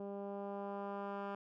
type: tone with low-pass filter sweep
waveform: 10% pulse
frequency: 199.9 Hz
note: G3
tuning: 34 cents sharp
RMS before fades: -43 dBFS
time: 0-1.35 s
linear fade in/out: 2 ms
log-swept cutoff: 510 to 1600 Hz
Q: 1.1
effects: none